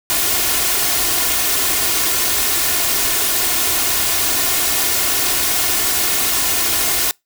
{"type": "noise with comb filter", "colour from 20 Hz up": "white", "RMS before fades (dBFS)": -17, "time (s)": [0.1, 7.11], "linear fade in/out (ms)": 0, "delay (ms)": 2.8, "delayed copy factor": 0.55, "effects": ["noise-tail reverb RT60 0.2 s tail -26 dB re dry"]}